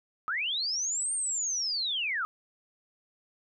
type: linear two-way sweep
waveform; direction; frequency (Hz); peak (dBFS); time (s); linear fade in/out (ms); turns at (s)
sine; up then down; 1205 to 8870 to 1205; -28; 0.28-2.25; 0; 1.13
effects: none